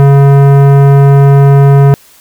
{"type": "tone with tanh clipping", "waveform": "sine", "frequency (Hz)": 139.5, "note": "C#3", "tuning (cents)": 11, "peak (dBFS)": -3, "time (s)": [0, 1.94], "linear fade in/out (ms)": 0, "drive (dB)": 17, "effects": ["white hiss -41 dBFS RMS until 2.2 s"]}